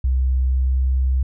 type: tone with pitch glide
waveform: sine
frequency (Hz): 64.5 to 64.99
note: C2 to C2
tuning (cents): -24 to -11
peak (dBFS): -15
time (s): 0.04-1.23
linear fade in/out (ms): 5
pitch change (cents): +13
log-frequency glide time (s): 0.46-0.81
effects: none